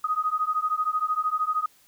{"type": "beating tone pair", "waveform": "sine", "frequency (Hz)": [1244.5, 1257.5], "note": ["D#6", "D#6"], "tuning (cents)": [0, 18], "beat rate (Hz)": 13, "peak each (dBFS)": -26, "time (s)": [0.04, 1.66], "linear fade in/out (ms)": 5, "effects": ["white hiss -59 dBFS RMS until 1.87 s"]}